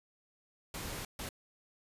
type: noise bursts at uneven times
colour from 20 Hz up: pink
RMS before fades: -41 dBFS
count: 2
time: 0.74-1.05 / 1.19-1.29 s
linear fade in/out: 2 ms
effects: resampled to 32000 Hz